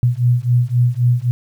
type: beating tone pair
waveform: sine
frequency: 120.3 / 124.1 Hz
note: B2 / B2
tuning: -45 / +9 cents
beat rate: 3.8 Hz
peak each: -15 dBFS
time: 0.03-1.31 s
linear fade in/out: 0 ms
effects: 8-bit